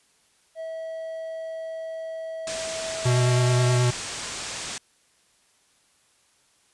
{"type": "tone", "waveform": "triangle", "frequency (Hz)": 648, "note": "E5", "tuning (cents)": -30, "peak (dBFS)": -29, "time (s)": [0.55, 3.81], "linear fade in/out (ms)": 50}
{"type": "low-pass noise", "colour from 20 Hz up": "white", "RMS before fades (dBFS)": -34, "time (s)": [2.47, 4.78], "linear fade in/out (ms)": 2, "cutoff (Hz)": 8700, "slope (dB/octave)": 48}
{"type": "tone with vibrato", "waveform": "square", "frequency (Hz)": 123.47, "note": "B2", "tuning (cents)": 0, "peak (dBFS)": -19, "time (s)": [3.05, 3.91], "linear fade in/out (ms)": 10, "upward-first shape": "sine", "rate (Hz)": 9.4, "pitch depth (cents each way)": 16}
{"effects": ["white hiss -63 dBFS RMS until 6.73 s", "resampled to 24000 Hz"]}